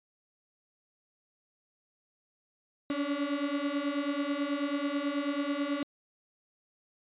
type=beating tone pair; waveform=35% pulse; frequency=280 / 289.2 Hz; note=C#4 / D4; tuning=+18 / -27 cents; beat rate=9.2 Hz; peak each=-32 / -30 dBFS; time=2.9-5.83 s; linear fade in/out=2 ms; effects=resampled to 8000 Hz